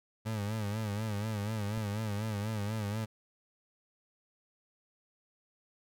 30% pulse tone with vibrato, 106 Hz, G#2, 36 cents sharp, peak -30 dBFS, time 0.25-3.06 s, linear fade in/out 20 ms, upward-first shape sine, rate 4.1 Hz, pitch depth 89 cents each way
click, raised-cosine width 5 ms, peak -33 dBFS, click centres 1.776 s
effects none

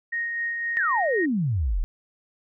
sine tone with tremolo, 1864.7 Hz, A#6, in tune, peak -24 dBFS, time 0.12-1.26 s, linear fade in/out 10 ms, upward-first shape sine, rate 3.9 Hz, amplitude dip 30%
sine exponential sweep, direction down, 1883 to 34.23 Hz, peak -21 dBFS, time 0.77-1.84 s, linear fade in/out 0 ms
effects none

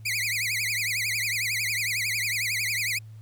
sawtooth tone with vibrato, 2215 Hz, C#7, 2 cents flat, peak -22 dBFS, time 0.05-2.99 s, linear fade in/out 10 ms, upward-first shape triangle, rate 11 Hz, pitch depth 250 cents each way, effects added 109 Hz sine -41 dBFS peak until 3.21 s + pink hiss -64 dBFS RMS until 3.21 s

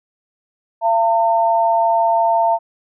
sine tone pair together, 680 / 905.7 Hz, F5 / A5, -46 / +50 cents, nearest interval perfect fourth, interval 496 cents, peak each -15 dBFS, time 0.81-2.59 s, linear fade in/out 50 ms, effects none

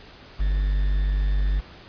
triangle tone with quantisation, 49 Hz, G1, in tune, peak -17 dBFS, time 0.39-1.61 s, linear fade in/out 20 ms, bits 7, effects pink hiss -46 dBFS RMS until 1.88 s + resampled to 11025 Hz

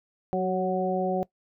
harmonic tone with a mistuned harmonic, 185 Hz, F#3, in tune, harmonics 1 / 2 / 3 / 4, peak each -29 / -29 / -29 / -29 dBFS, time 0.33-1.23 s, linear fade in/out 0 ms, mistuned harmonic 2, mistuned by +22 cents, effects noise-tail reverb RT60 0.1 s tail -20 dB re dry

